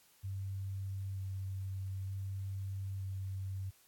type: tone with vibrato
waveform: sine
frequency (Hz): 96.4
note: G2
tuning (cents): -28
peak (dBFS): -37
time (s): 0.23-3.71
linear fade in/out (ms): 20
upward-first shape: square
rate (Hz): 0.54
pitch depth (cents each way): 10
effects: white hiss -66 dBFS RMS until 3.87 s + AAC 64 kbps